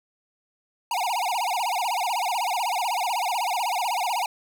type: tone with vibrato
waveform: square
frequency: 830.6 Hz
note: G#5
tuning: in tune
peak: -24 dBFS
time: 0.91-4.26 s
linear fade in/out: 2 ms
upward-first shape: sine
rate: 16 Hz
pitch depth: 280 cents each way
effects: none